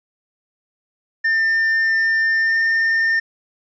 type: tone with pitch glide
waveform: triangle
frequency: 1799 to 1810.5 Hz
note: A6 to A6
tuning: +38 to +49 cents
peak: -13 dBFS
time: 1.24-3.2 s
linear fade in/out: 10 ms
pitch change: +11 cents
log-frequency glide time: 2.37-2.58 s
effects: resampled to 16000 Hz + 9-bit